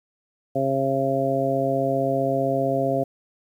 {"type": "harmonic tone", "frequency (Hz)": 135.4, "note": "C#3", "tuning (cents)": -40, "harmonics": [1, 2, 3, 4, 5], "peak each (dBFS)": [-29, -27, -28, -25, -24], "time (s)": [0.55, 3.04], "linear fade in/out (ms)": 10, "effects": ["9-bit"]}